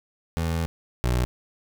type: tone pair in turn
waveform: 25% pulse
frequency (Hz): 82.41 / 61.36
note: E2 / B1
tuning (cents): 0 / -11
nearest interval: perfect fourth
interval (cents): 511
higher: first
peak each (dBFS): -20 / -17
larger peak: second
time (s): 0.37-0.66 / 1.04-1.25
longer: first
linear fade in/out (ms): 0
effects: none